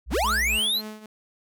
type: tone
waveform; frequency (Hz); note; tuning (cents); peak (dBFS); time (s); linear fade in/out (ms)
sine; 61.74; B1; 0; -29; 0.06-0.6; 50
type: linear sweep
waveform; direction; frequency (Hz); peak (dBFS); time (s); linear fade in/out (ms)
square; up; 92.5 to 4271; -22; 0.1-0.82; 50
type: tone with tremolo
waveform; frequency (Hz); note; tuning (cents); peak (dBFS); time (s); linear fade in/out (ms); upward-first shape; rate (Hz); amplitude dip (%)
sawtooth; 214.8; A3; -41; -29; 0.24-1.06; 2; triangle; 3.6; 80
effects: none